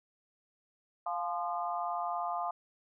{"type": "tone cluster", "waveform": "sine", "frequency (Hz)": [701, 858, 1038, 1214], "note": ["F5", "A5", "C6", "D#6"], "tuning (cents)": [6, -44, -14, -43], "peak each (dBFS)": [-35, -39, -39, -39], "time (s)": [1.06, 2.51], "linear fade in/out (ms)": 5, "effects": []}